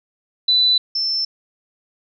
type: tone pair in turn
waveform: sine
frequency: 3988 / 5323 Hz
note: B7 / E8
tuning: +16 / +16 cents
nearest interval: perfect fourth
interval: 500 cents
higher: second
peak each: -12 / -18 dBFS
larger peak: first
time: 0.48-0.78 / 0.95-1.25 s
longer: neither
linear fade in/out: 5 ms
effects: none